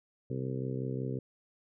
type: harmonic tone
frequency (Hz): 65.41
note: C2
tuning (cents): 0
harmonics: 2 / 3 / 4 / 5 / 6 / 7 / 8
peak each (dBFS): -35 / -42 / -40 / -46 / -41 / -42 / -49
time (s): 0.3-1.19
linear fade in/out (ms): 5
effects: none